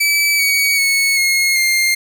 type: tone with pitch steps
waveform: sawtooth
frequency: 2302 / 2253 / 2206 / 2159 / 2113 Hz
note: D7 / C#7 / C#7 / C#7 / C7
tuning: -35 / +28 / -9 / -46 / +16 cents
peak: -9 dBFS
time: 0-1.95 s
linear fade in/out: 10 ms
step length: 390 ms
effects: none